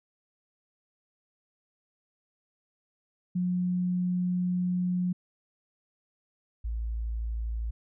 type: tone pair in turn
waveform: sine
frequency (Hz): 179.9 / 56.26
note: F#3 / A1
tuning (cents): -48 / +39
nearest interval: octave + minor sixth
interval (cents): 2013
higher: first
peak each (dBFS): -25 / -29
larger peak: first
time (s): 3.35-5.13 / 6.64-7.71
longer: first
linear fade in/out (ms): 10
effects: none